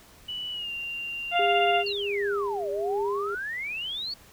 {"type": "tone with pitch glide", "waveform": "sine", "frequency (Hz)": [2960, 2778], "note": ["F#7", "F7"], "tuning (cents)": [0, -10], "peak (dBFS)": -31, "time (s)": [0.28, 1.93], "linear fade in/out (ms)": 10, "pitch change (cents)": -110, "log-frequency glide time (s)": [0.52, 0.71]}
{"type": "harmonic tone", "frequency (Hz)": 698.5, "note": "F5", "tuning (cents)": 0, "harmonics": [1, 2, 3, 4, 5], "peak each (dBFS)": [-22, -31, -32, -29, -38], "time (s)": [1.31, 1.84], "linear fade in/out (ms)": 50}
{"type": "tone with tremolo", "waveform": "sine", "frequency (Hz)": 404, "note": "G#4", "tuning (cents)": -48, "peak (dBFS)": -25, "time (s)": [1.39, 3.35], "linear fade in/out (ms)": 5, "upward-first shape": "sine", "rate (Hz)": 1.4, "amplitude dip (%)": 45}
{"type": "exponential two-way sweep", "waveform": "sine", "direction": "down then up", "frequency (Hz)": [4553, 561, 4553], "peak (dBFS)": -30, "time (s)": [1.86, 4.14], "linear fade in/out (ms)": 5, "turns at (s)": 2.7}
{"effects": ["pink hiss -53 dBFS RMS until 4.32 s"]}